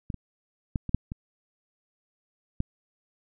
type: clicks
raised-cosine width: 5 ms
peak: -19 / -24 / -14 / -20 / -7 / -21 / -14 dBFS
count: 7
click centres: 0.102 / 0.143 / 0.758 / 0.893 / 0.946 / 1.119 / 2.604 s
effects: none